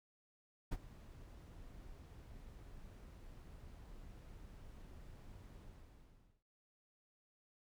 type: noise with ADSR envelope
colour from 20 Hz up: brown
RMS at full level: -38 dBFS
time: 0.71-6.43 s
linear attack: 15 ms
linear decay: 39 ms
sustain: -17 dB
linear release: 870 ms
effects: noise-tail reverb RT60 0.4 s tail -22 dB re dry